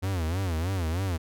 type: tone with vibrato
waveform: 45% pulse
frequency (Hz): 87.8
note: F2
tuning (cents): +10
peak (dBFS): -26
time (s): 0.02-1.18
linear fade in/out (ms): 20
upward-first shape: sine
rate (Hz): 3.2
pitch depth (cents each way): 190
effects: none